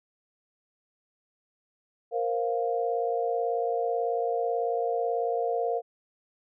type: chord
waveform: sine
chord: Bb suspended second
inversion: none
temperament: just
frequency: 466.2 / 524.4 / 699.2 Hz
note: Bb4 / C5 / F5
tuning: 0 / +4 / +2 cents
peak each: -28 / -33 / -29 dBFS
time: 2.11-5.82 s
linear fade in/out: 50 ms
effects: none